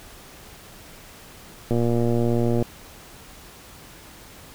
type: click train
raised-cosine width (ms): 2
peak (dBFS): -10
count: 109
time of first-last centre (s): 1.71-2.625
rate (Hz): 118
effects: pink hiss -45 dBFS RMS until 4.54 s